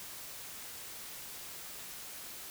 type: silence
effects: white hiss -46 dBFS RMS until 2.5 s